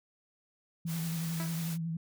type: tone with vibrato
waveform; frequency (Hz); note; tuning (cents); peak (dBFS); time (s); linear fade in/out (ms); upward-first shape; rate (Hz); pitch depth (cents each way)
sine; 164.81; E3; 0; -32; 0.85-1.97; 5; sine; 11; 37
type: noise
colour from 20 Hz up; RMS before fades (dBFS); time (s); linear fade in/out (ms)
white; -43; 0.86-1.78; 50
type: tone with exponential decay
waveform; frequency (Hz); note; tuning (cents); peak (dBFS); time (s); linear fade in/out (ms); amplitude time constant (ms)
10% pulse; 327.6; E4; -11; -29; 1.4-1.62; 0; 47
effects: none